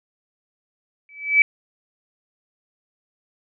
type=tone with exponential growth; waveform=sine; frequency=2300 Hz; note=D7; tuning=37 cents flat; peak=-7 dBFS; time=1.09-1.42 s; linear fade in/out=1 ms; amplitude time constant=70 ms; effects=none